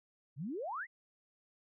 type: exponential sweep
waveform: sine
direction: up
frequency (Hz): 121.5 to 2128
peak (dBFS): -37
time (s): 0.36-0.87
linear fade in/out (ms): 50
effects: none